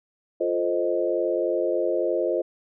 sine chord, F dominant seventh, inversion none, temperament equal, 349.2 / 440 / 523.3 / 622.3 Hz, F4 / A4 / C5 / Eb5, 0 / 0 / 0 / 0 cents, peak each -26 / -29 / -26 / -27 dBFS, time 0.4-2.42 s, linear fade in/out 10 ms, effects none

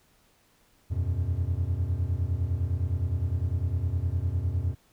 triangle chord, E suspended second, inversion none, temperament equal with one note detuned, 82.69 / 92.5 / 123.47 Hz, E2 / F#2 / B2, +6 / 0 / 0 cents, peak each -27 / -26 / -32 dBFS, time 0.9-4.75 s, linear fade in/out 20 ms, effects pink hiss -64 dBFS RMS until 4.92 s

